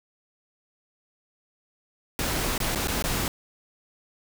pink noise with dropouts, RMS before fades -27 dBFS, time 2.19-3.28 s, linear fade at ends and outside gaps 1 ms, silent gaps 2.579-2.602 / 2.75-2.757 / 2.873-2.882 / 3.024-3.04 s, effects none

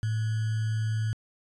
sine tone with sample-and-hold, 110 Hz, A2, in tune, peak -25 dBFS, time 0.03-1.13 s, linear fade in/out 0 ms, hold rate 1575 Hz, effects resampled to 22050 Hz

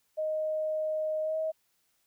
sine tone with pitch glide, 622.3 to 634.3 Hz, D#5 to D#5, 0 to +33 cents, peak -28 dBFS, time 0.17-1.52 s, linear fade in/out 20 ms, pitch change +33 cents, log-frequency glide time 1.22-1.37 s, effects white hiss -73 dBFS RMS until 2.06 s

